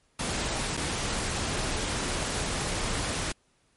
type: noise with dropouts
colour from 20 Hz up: pink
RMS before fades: -30 dBFS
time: 0.19-3.32 s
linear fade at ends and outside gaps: 5 ms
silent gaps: 0.769-0.773 s
effects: pink hiss -68 dBFS RMS until 3.76 s + MP3 48 kbps